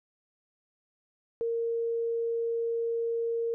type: tone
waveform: sine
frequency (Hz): 462.5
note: A#4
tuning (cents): -14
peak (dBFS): -27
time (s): 1.41-3.54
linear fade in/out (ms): 0
effects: none